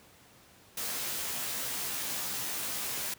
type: noise with comb filter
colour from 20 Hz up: white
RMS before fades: -35 dBFS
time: 0.77-3.14 s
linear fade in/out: 5 ms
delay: 15 ms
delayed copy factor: +0.85
effects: pink hiss -58 dBFS RMS until 3.18 s + high-pass 80 Hz 12 dB/octave